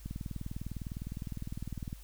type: click train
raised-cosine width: 5 ms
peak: -26 dBFS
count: 38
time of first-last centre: 0.06-1.929 s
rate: 19.8 Hz
effects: added 50 Hz sine -48 dBFS peak until 2.03 s + white hiss -59 dBFS RMS until 2.03 s